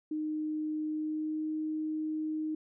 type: tone with pitch glide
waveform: sine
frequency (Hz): 307.9 to 310.8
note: D#4 to D#4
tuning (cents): -18 to -2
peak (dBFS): -31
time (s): 0.11-2.55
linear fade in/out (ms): 5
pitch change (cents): +16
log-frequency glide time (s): 0.87-1.49
effects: none